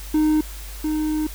triangle tone pair in turn, 307.9 / 307.9 Hz, D#4 / D#4, -18 / -18 cents, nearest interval unison, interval 0 cents, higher neither, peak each -13 / -18 dBFS, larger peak first, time 0.14-0.41 / 0.84-1.27 s, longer second, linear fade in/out 5 ms, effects added 50 Hz sine -33 dBFS peak until 1.34 s + white hiss -40 dBFS RMS until 1.34 s

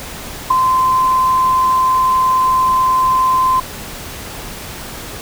sine tone with ADSR envelope, 1034 Hz, C6, 21 cents flat, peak -4 dBFS, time 0.5-3.6 s, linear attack 10 ms, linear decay 4 ms, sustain -6 dB, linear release 5 ms, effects pink hiss -29 dBFS RMS until 5.21 s

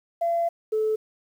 sine tone pair in turn, 680 / 434.1 Hz, F5 / A4, -46 / -23 cents, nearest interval minor sixth, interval 777 cents, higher first, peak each -20 dBFS, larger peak neither, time 0.21-0.49 / 0.72-0.96 s, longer first, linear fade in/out 10 ms, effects tanh soft clip ceiling -16 dBFS + 9-bit

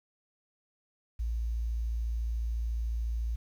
sine tone, 57 Hz, A#1, 38 cents flat, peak -29 dBFS, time 1.19-3.36 s, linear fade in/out 10 ms, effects 10-bit

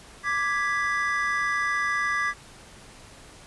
triangle chord, G# diminished, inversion second, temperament equal, 1174.7 / 1661.2 / 1975.5 Hz, D6 / G#6 / B6, 0 / 0 / 0 cents, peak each -26 dBFS, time 0.23-2.34 s, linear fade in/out 50 ms, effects pink hiss -48 dBFS RMS until 3.46 s + resampled to 24000 Hz

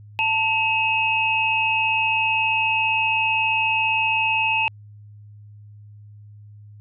sine tone cluster, 889 / 2564 / 2779 Hz, A5 / E7 / F7, +18 / -49 / -9 cents, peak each -23 / -20 / -26 dBFS, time 0.19-4.68 s, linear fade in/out 0 ms, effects added 104 Hz sine -41 dBFS peak until 6.8 s

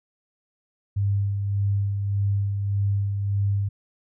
sine tone with tremolo, 100 Hz, G2, 35 cents sharp, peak -19 dBFS, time 0.96-3.69 s, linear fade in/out 10 ms, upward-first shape sine, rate 1.7 Hz, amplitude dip 40%, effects none

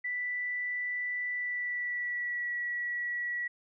sine tone with pitch glide, 1976 to 1934.2 Hz, B6 to B6, 0 to -37 cents, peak -31 dBFS, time 0.04-3.48 s, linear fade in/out 10 ms, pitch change -37 cents, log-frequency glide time 1.31-2.54 s, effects none

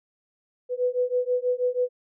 sine beating tone pair, 493.9 / 500.1 Hz, B4 / B4, 0 / +22 cents, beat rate 6.2 Hz, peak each -25 dBFS, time 0.69-1.89 s, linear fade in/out 50 ms, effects none

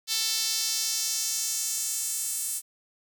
sawtooth tone with high-pass filter sweep, 443.6 Hz, A4, 14 cents sharp, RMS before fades -29 dBFS, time 0.07-2.62 s, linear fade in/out 50 ms, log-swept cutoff 4300 to 8900 Hz, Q 2, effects 9-bit

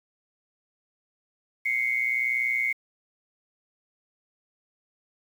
sine tone pair together, 2089 / 2210 Hz, C7 / C#7, -3 / -6 cents, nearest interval minor second, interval 97 cents, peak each -26 dBFS, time 1.65-2.73 s, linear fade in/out 10 ms, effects 8-bit

